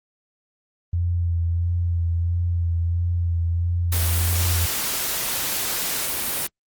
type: tone with vibrato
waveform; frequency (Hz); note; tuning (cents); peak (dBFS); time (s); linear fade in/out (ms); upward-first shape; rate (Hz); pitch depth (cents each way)
sine; 85.7; F2; -32; -19; 0.93-4.66; 5; sine; 1.5; 26
type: noise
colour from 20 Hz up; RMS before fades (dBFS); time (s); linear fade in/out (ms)
white; -25; 3.92-6.47; 5
effects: Opus 32 kbps